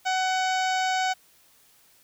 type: harmonic tone with a mistuned harmonic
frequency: 749 Hz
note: F#5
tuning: 21 cents sharp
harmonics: 1 / 2 / 3 / 4 / 5 / 6 / 7 / 8 / 9 / 10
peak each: -24 / -30 / -34 / -36 / -38 / -40 / -41 / -42 / -43 / -44 dBFS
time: 0.05-1.14 s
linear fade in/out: 20 ms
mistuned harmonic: 10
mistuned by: -16 cents
effects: white hiss -59 dBFS RMS until 2.03 s